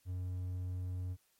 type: tone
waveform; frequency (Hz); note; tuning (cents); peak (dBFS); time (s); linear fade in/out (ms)
triangle; 91; F#2; -28; -34; 0.05-1.17; 50
effects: white hiss -73 dBFS RMS until 1.39 s + MP3 64 kbps